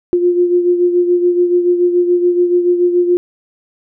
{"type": "beating tone pair", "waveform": "sine", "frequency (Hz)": [352.5, 359.5], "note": ["F4", "F#4"], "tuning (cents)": [16, -50], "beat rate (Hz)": 7, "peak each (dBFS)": [-10, -18], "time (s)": [0.13, 3.17], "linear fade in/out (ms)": 0, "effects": []}